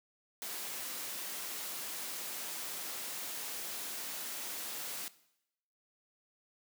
white noise, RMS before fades -41 dBFS, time 0.42-5.08 s, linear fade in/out 0 ms, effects noise-tail reverb RT60 0.8 s tail -18 dB re dry + high-pass 200 Hz 12 dB/octave

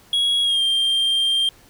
triangle tone with pitch glide, 3322 to 3181 Hz, G#7 to G7, 0 to +25 cents, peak -15 dBFS, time 0.13-1.49 s, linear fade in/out 2 ms, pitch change -75 cents, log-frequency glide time 0.43-0.62 s, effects pink hiss -51 dBFS RMS until 1.69 s

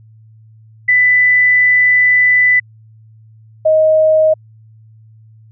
sine tone pair in turn, 1992 / 627.4 Hz, B6 / D#5, +14 / +14 cents, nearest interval octave + minor sixth, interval 2000 cents, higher first, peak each -7 dBFS, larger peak neither, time 0.88-2.6 / 3.65-4.34 s, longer first, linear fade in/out 10 ms, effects added 110 Hz sine -40 dBFS peak until 5.51 s

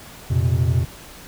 triangle chord, F suspended fourth, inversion none, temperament equal with one note detuned, 87.31 / 118.24 / 130.81 Hz, F2 / Bb2 / C3, 0 / +25 / 0 cents, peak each -18 / -18 / -19 dBFS, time 0.3-0.85 s, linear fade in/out 10 ms, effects pink hiss -41 dBFS RMS until 1.27 s

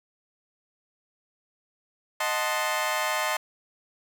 20% pulse chord, D# diminished seventh, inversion none, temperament equal, 622.3 / 740 / 880 / 1046.5 Hz, D#5 / F#5 / A5 / C6, 0 / 0 / 0 / 0 cents, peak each -25 / -29 / -26 / -25 dBFS, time 2.2-3.37 s, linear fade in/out 5 ms, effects none

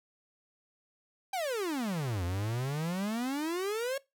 45% pulse exponential two-way sweep, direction down then up, 802 to 85 to 558 Hz, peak -31 dBFS, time 1.33-3.98 s, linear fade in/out 5 ms, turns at 2.24 s, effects noise-tail reverb RT60 0.2 s tail -21 dB re dry

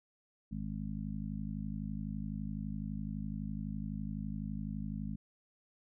harmonic tone, 51.91 Hz, G#1, in tune, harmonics 1 / 2 / 3 / 4 / 5, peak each -43 / -48 / -42 / -40 / -47 dBFS, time 0.51-5.16 s, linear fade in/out 10 ms, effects none

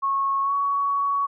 sine tone with pitch glide, 1097 to 1122 Hz, C#6 to C#6, -18 to +21 cents, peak -20 dBFS, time 0.02-1.27 s, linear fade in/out 20 ms, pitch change +39 cents, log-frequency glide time 0.42-0.53 s, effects none

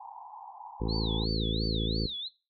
pink band-pass noise, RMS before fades -46 dBFS, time 0-1.25 s, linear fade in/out 10 ms, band 780 to 980 Hz, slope 96 dB/octave
harmonic tone, 55 Hz, A1, in tune, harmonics 1 / 2 / 3 / 4 / 5 / 6 / 7 / 8 / 9, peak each -32 / -35 / -37 / -38 / -39 / -40 / -40 / -41 / -42 dBFS, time 0.8-2.07 s, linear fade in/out 10 ms
sine tone with vibrato, 3923 Hz, B7, 12 cents flat, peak -34 dBFS, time 0.88-2.29 s, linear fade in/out 20 ms, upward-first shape sine, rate 2.9 Hz, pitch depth 260 cents each way
effects noise-tail reverb RT60 0.3 s tail -19 dB re dry + AAC 32 kbps

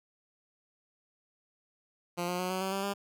10% pulse tone with pitch steps, 174.61 / 178.59 / 182.66 / 186.82 / 191.07 / 195.43 / 199.88 Hz, F3 / F3 / F#3 / F#3 / G3 / G3 / G3, 0 / +39 / -22 / +17 / -44 / -5 / +34 cents, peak -23 dBFS, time 2.17-2.94 s, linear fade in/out 20 ms, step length 110 ms, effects none

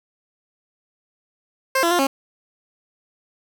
15% pulse tone with pitch steps, 529 / 339.1 / 351.5 / 271.9 Hz, C5 / E4 / F4 / C#4, +19 / +49 / +11 / -33 cents, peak -10 dBFS, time 1.75-2.07 s, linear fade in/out 5 ms, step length 80 ms, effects none

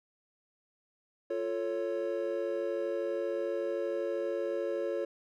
triangle chord, F augmented, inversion none, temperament equal with one note detuned, 349.2 / 442.3 / 554.4 Hz, F4 / A4 / C#5, 0 / +9 / 0 cents, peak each -34 / -34 / -32 dBFS, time 1.3-5.05 s, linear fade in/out 5 ms, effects none

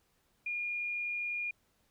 sine tone, 2424 Hz, D#7, 46 cents flat, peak -33 dBFS, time 0.46-1.51 s, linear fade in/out 5 ms, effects pink hiss -73 dBFS RMS until 1.9 s

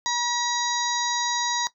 harmonic tone with a mistuned harmonic, 960 Hz, B5, 49 cents flat, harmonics 1 / 2 / 4 / 5 / 6 / 7, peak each -26 / -32 / -29 / -32 / -32 / -31 dBFS, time 0.06-1.67 s, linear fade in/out 0 ms, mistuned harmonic 7, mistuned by -24 cents, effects noise-tail reverb RT60 0.1 s tail -17 dB re dry

